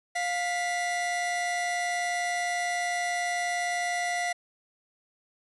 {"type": "tone pair together", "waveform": "45% pulse", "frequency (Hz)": [704.9, 1975.5], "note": ["F5", "B6"], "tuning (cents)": [16, 0], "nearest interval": "octave + tritone", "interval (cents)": 1784, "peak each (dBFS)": [-29, -31], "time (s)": [0.15, 4.33], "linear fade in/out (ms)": 10, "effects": ["resampled to 24000 Hz"]}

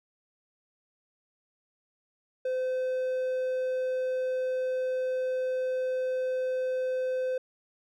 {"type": "tone", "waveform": "triangle", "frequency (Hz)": 513, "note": "C5", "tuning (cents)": -34, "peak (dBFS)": -25, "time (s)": [2.45, 7.38], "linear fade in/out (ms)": 5, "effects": []}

